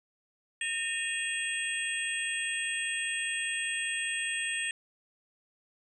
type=tone cluster; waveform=sine; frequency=1825 / 2505 / 2760 / 3291 / 8250 Hz; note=A#6 / D#7 / F7 / G#7 / C9; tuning=-37 / +11 / -21 / -16 / -25 cents; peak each=-34 / -37 / -38 / -39 / -37 dBFS; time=0.61-4.71 s; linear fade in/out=2 ms; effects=none